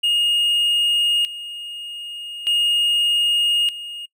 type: tone with tremolo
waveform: triangle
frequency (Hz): 2853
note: F7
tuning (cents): +36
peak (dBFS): -14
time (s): 0.03-4.06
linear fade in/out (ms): 10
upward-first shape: square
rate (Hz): 0.41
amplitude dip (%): 80
effects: noise-tail reverb RT60 0.1 s tail -20 dB re dry